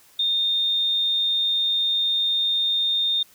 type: tone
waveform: sine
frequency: 3648 Hz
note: A#7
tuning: 38 cents flat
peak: -19 dBFS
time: 0.19-3.23 s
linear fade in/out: 5 ms
effects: white hiss -54 dBFS RMS until 3.34 s